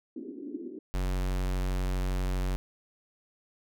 white band-pass noise, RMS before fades -40 dBFS, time 0.16-0.79 s, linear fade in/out 5 ms, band 260 to 350 Hz, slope 48 dB/octave
square tone, 46.25 Hz, F#1, in tune, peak -28 dBFS, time 0.94-2.56 s, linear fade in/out 0 ms
effects none

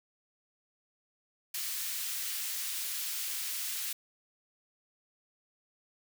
white high-pass noise, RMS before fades -36 dBFS, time 1.54-3.93 s, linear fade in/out 5 ms, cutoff 2000 Hz, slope 12 dB/octave, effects none

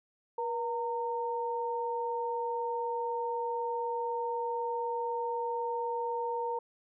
sine tone pair together, 479 / 918 Hz, A#4 / A#5, +47 / -27 cents, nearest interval major seventh, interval 1126 cents, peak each -34 / -33 dBFS, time 0.38-6.59 s, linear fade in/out 5 ms, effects none

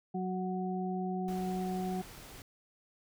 harmonic tone, 185 Hz, F#3, in tune, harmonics 1 / 2 / 4, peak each -34 / -39 / -39 dBFS, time 0.14-2.02 s, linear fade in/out 10 ms
pink noise, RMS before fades -50 dBFS, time 1.28-2.42 s, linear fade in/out 2 ms
effects none

